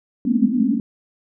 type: band-pass noise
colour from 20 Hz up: pink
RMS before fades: -18 dBFS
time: 0.25-0.8 s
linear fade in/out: 2 ms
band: 210 to 270 Hz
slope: 96 dB/octave
effects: none